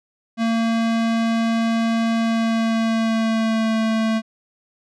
square tone with pitch glide, 227.8 to 222.1 Hz, A#3 to A3, -40 to +16 cents, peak -18 dBFS, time 0.37-4.22 s, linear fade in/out 50 ms, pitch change -44 cents, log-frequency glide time 2.17-3.77 s, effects low-pass 5000 Hz 12 dB/octave

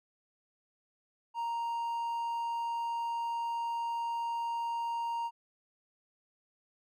triangle tone, 932.3 Hz, A#5, in tune, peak -30 dBFS, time 1.34-5.31 s, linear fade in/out 50 ms, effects none

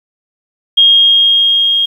sine tone with level ramp, 3247 Hz, G#7, 40 cents flat, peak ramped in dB -3 to -9 dBFS, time 0.77-1.86 s, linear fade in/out 10 ms, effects 7-bit

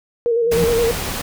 sine tone with vibrato, 465.7 Hz, A#4, 2 cents flat, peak -14 dBFS, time 0.26-0.91 s, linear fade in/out 0 ms, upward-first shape square, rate 9.6 Hz, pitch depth 35 cents each way
sine tone with exponential growth, 171.1 Hz, F3, 35 cents flat, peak -14 dBFS, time 0.41-0.64 s, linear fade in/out 0 ms, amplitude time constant 49 ms
pink noise, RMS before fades -24 dBFS, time 0.51-1.22 s, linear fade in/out 10 ms
effects none

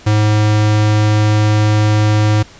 square tone, 106.3 Hz, G#2, 41 cents sharp, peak -10 dBFS, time 0.06-2.43 s, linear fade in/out 10 ms, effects pink hiss -40 dBFS RMS until 2.59 s + resampled to 16000 Hz

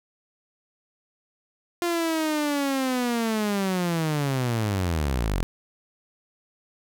sawtooth linear sweep, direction down, 349.2 to 40.03 Hz, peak -19 dBFS, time 1.82-5.43 s, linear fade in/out 0 ms, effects none

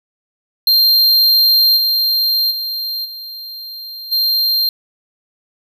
square tone with level steps, 4182 Hz, C8, 2 cents flat, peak -9 / -13 / -20 / -28 / -13 dBFS, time 0.67-4.69 s, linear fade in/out 2 ms, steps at 1.76 / 2.5 / 3.04 / 4.11 s, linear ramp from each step 20 ms, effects none

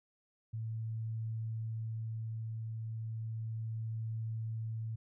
sine tone with tremolo, 111.8 Hz, A2, 28 cents sharp, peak -35 dBFS, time 0.53-4.96 s, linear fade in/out 10 ms, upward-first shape triangle, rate 0.34 Hz, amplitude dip 25%, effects none

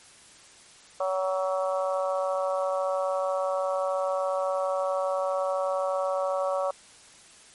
harmonic tone, 188.1 Hz, F#3, 29 cents sharp, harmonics 3 / 4 / 5 / 6 / 7, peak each -26 / -33 / -37 / -33 / -37 dBFS, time 1-6.71 s, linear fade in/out 5 ms, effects white hiss -52 dBFS RMS until 7.54 s + MP3 48 kbps

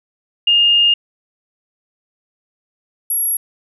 sine tone pair in turn, 2830 / 11268 Hz, F7 / F9, +22 / +14 cents, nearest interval 2 octaves, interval 2392 cents, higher second, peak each -9 / -15 dBFS, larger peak first, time 0.47-0.94 / 3.1-3.37 s, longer first, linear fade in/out 5 ms, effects none

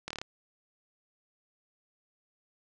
slowing click train, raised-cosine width 0.2 ms, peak -19 dBFS, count 6, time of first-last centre 0.08-0.215 s, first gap 25 ms, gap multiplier 1.04, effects resampled to 22050 Hz + 8-bit

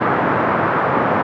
white band-pass noise, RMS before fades -17 dBFS, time 0-1.23 s, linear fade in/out 20 ms, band 110 to 1400 Hz, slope 24 dB/octave, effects none

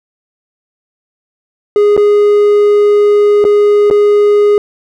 triangle tone with dropouts, 413.4 Hz, G#4, 8 cents flat, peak -3 dBFS, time 1.76-4.58 s, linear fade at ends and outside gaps 1 ms, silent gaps 1.966-1.976 / 3.442-3.45 / 3.901-3.91 s, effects none

